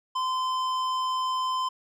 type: tone with hard clipping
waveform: sine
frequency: 1029 Hz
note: C6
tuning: 29 cents flat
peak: -27 dBFS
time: 0.15-1.69 s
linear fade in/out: 10 ms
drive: 11 dB
effects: none